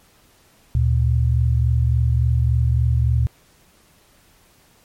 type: tone pair together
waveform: sine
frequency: 74.5 / 118.02 Hz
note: D2 / A#2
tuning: +25 / +22 cents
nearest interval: minor sixth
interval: 797 cents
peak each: -17 dBFS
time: 0.75-3.27 s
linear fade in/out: 0 ms
effects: pink hiss -55 dBFS RMS until 4.84 s + MP3 64 kbps